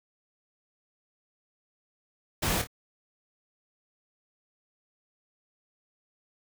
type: noise with echo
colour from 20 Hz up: pink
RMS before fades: -28 dBFS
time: 2.42-2.62 s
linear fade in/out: 10 ms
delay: 26 ms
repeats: 2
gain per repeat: -8 dB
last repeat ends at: 2.672 s
effects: none